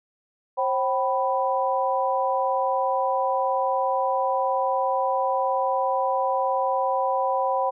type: tone cluster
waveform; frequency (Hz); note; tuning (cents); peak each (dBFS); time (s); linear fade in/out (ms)
sine; 533 / 770 / 989; C5 / G5 / B5; +32 / -31 / +2; -25; 0.57-7.71; 20
effects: none